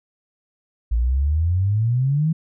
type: exponential sweep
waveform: sine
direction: up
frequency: 55 to 164.81 Hz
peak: -16 dBFS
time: 0.91-2.33 s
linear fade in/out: 10 ms
effects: none